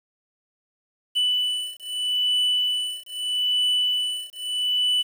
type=beating tone pair; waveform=triangle; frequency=2980 / 2980.79 Hz; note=F#7 / F#7; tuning=+12 / +12 cents; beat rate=0.79 Hz; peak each=-23 dBFS; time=1.15-5.03 s; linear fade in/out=20 ms; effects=8-bit